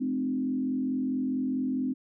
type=tone with frequency modulation; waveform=sine; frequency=258.5 Hz; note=C4; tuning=21 cents flat; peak=-26 dBFS; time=0-1.94 s; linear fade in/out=20 ms; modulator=44.6 Hz; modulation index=0.78; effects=none